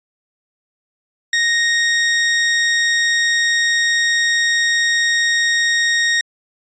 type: tone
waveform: sawtooth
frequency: 1864.7 Hz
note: A#6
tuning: in tune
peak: -10 dBFS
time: 1.33-6.21 s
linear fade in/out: 2 ms
effects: resampled to 16000 Hz